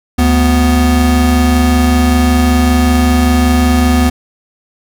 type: tone pair together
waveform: square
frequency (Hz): 73.89 / 246.9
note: D2 / B3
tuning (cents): +11 / 0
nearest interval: octave + major sixth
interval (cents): 2089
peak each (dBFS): -11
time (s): 0.18-4.1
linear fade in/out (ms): 10
effects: none